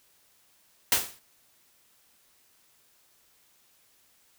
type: noise with exponential decay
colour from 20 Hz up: white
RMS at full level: -19 dBFS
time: 0.92-1.19 s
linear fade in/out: 2 ms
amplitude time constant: 57 ms
effects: white hiss -64 dBFS RMS until 4.38 s